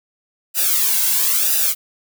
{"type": "noise with flanger", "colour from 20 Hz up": "blue", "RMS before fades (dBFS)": -17, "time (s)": [0.54, 1.75], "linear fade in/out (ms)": 50, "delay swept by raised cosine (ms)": [0.91, 1.68], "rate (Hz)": 1, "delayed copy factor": -0.85, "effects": []}